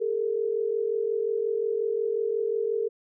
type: tone pair together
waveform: sine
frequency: 410.3 / 455.9 Hz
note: G#4 / A#4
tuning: -21 / -39 cents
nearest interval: major second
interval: 182 cents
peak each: -28 / -26 dBFS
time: 0-2.89 s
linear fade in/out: 20 ms
effects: none